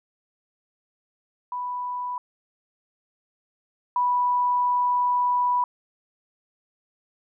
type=tone pair in turn; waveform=sine; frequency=987.8 / 983.9 Hz; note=B5 / B5; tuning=0 / -7 cents; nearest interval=unison; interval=7 cents; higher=first; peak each=-27 / -19 dBFS; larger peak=second; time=1.52-2.18 / 3.96-5.64 s; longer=second; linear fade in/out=2 ms; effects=none